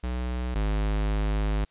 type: tone pair in turn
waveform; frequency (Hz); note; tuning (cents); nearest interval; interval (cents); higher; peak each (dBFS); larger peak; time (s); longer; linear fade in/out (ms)
square; 61.74 / 51.92; B1 / G#1; 0 / 0; minor third; 300; first; -28 / -24; second; 0.03-0.55 / 0.55-1.65; second; 10
effects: white hiss -66 dBFS RMS until 1.7 s + resampled to 8000 Hz